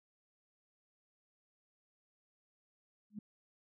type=tone with exponential growth; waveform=sine; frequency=209.5 Hz; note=G#3; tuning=15 cents sharp; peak=-37 dBFS; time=3.1-3.19 s; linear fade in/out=5 ms; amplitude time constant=19 ms; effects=none